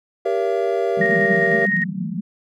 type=chord; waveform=triangle; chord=G diminished seventh; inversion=none; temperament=just; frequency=392 / 470.4 / 564.5 / 677.4 Hz; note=G4 / Bb4 / Db5 / Fb5; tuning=0 / +16 / +31 / +47 cents; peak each=-20 / -21 / -25 / -21 dBFS; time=0.25-1.66 s; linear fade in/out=10 ms
type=band-pass noise; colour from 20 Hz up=pink; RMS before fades=-25 dBFS; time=0.97-2.21 s; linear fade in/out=10 ms; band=160 to 220 Hz; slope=96 dB/octave
type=tone with tremolo; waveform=sine; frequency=1864.7 Hz; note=A#6; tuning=in tune; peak=-16 dBFS; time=1.01-1.84 s; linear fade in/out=5 ms; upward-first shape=square; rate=9.9 Hz; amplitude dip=30%
effects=none